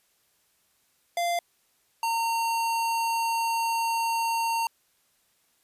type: tone pair in turn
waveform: square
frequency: 692 / 916.1 Hz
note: F5 / A#5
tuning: -16 / -30 cents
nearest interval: perfect fourth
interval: 486 cents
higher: second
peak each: -25 dBFS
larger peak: neither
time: 1.17-1.39 / 2.03-4.67 s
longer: second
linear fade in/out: 2 ms
effects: white hiss -68 dBFS RMS until 5.63 s + resampled to 32000 Hz